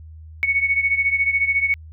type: beating tone pair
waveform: sine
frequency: 2217 / 2231 Hz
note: C#7 / C#7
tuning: 0 / +11 cents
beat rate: 14 Hz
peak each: -18 / -22 dBFS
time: 0.43-1.74 s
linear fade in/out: 0 ms
effects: added 79 Hz sine -37 dBFS peak until 1.92 s